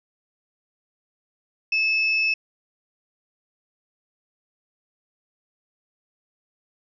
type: tone pair together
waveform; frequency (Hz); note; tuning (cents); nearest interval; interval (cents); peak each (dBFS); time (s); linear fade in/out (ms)
sine; 2600 / 5365; E7 / E8; -24 / +30; octave + minor second; 1254; -19 / -30; 1.72-2.34; 5
effects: none